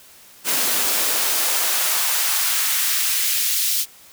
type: noise with high-pass filter sweep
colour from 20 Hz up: white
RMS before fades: -20 dBFS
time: 0.44-3.86 s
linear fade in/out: 50 ms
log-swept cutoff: 200 to 3600 Hz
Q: 0.86
effects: white hiss -47 dBFS RMS until 4.12 s